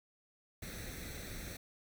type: noise with comb filter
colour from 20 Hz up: pink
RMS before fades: -45 dBFS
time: 0.62-1.57 s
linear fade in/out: 5 ms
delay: 0.5 ms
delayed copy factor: +0.7
effects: none